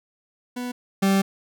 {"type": "tone pair in turn", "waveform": "40% pulse", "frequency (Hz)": [246.9, 194.76], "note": ["B3", "G3"], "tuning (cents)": [0, -11], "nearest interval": "major third", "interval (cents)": 411, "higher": "first", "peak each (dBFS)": [-27, -16], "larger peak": "second", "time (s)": [[0.56, 0.72], [1.02, 1.22]], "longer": "second", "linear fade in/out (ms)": 10, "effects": []}